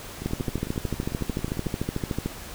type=two click trains; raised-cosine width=3 ms; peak=-13 / -21 dBFS; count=28 / 17; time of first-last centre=0.26-2.26 / 0.22-1.661 s; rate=13.5 / 11.1 Hz; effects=pink hiss -40 dBFS RMS until 2.54 s